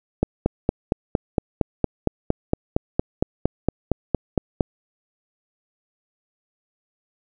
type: click train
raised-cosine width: 2 ms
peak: -4 dBFS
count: 20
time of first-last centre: 0.23-4.608 s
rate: 4.34 Hz
effects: none